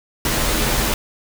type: noise with comb filter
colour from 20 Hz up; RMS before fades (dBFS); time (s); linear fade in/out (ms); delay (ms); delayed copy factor
pink; -19; 0.25-0.94; 2; 11; -0.65
effects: none